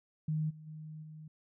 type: tone with level steps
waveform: sine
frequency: 155.2 Hz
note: D#3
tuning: 4 cents flat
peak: -30 / -48 / -43 / -46 dBFS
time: 0.28-1.28 s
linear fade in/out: 5 ms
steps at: 0.49 / 0.66 / 1.02 s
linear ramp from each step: 20 ms
effects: none

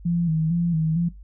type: tone with vibrato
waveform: sine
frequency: 165.1 Hz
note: E3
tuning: 3 cents sharp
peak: -19 dBFS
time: 0.05-1.09 s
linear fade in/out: 10 ms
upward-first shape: square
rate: 2.2 Hz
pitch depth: 65 cents each way
effects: noise-tail reverb RT60 0.2 s tail -20 dB re dry + added 50 Hz sine -40 dBFS peak until 1.23 s

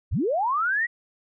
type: linear sweep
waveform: sine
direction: up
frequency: 38.89 to 1953 Hz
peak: -21 dBFS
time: 0.11-0.87 s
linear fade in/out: 20 ms
effects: none

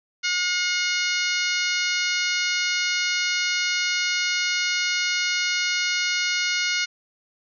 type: harmonic tone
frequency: 720 Hz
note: F#5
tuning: 47 cents flat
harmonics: 2 / 3 / 4 / 5 / 6 / 7 / 8 / 9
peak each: -28 / -26 / -30 / -33 / -29 / -32 / -32 / -36 dBFS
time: 0.23-6.86 s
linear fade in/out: 20 ms
effects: none

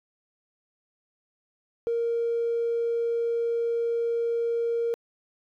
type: tone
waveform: triangle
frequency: 466.2 Hz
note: A#4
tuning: in tune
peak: -20 dBFS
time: 1.87-4.94 s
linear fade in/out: 0 ms
effects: tanh soft clip ceiling -21 dBFS

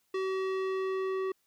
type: tone with low-pass filter sweep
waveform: square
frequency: 380.2 Hz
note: F#4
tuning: 47 cents sharp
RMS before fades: -32 dBFS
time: 0.14-1.32 s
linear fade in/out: 5 ms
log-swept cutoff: 3700 to 1800 Hz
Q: 0.7
effects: white hiss -74 dBFS RMS until 1.46 s

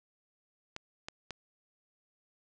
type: clicks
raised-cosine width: 0.2 ms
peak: -22 dBFS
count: 3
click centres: 0.764 / 1.085 / 1.307 s
effects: resampled to 22050 Hz + 9-bit

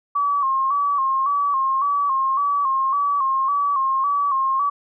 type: tone with vibrato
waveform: sine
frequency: 1106 Hz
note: C#6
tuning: 4 cents flat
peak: -17 dBFS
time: 0.15-4.7 s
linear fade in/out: 10 ms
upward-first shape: square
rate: 1.8 Hz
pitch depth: 59 cents each way
effects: none

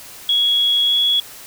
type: tone with pitch glide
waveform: sine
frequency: 3337 to 3360 Hz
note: G#7 to G#7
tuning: +8 to +19 cents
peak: -13 dBFS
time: 0.29-1.2 s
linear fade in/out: 2 ms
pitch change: +11 cents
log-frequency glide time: 0.87-0.95 s
effects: white hiss -38 dBFS RMS until 1.46 s

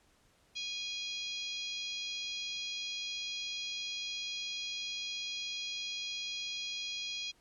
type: harmonic tone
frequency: 823 Hz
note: G#5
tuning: 16 cents flat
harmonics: 3 / 4 / 5 / 6 / 7 / 8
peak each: -43 / -40 / -44 / -47 / -50 / -51 dBFS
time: 0.55-7.32 s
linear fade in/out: 20 ms
effects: pink hiss -68 dBFS RMS until 7.4 s + low-pass 10000 Hz 12 dB/octave

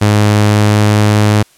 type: tone with pitch glide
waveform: sawtooth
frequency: 104.6 to 105.21 Hz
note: G#2 to G#2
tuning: +13 to +23 cents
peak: -3 dBFS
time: 0.01-1.43 s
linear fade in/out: 10 ms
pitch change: +10 cents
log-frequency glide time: 0.33-0.89 s
effects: white hiss -48 dBFS RMS until 1.57 s + low-pass 11000 Hz 12 dB/octave

